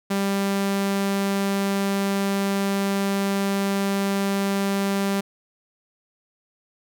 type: tone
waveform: sawtooth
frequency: 197.5 Hz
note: G3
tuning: 13 cents sharp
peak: -17 dBFS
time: 0.1-5.21 s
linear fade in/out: 10 ms
effects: none